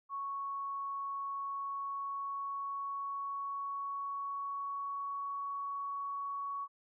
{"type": "tone with pitch glide", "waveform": "sine", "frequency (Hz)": [1108.7, 1119], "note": ["C#6", "C#6"], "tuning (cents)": [0, 16], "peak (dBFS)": -36, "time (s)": [0.09, 6.68], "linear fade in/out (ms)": 50, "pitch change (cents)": 16, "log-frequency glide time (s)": [1.35, 5.42], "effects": []}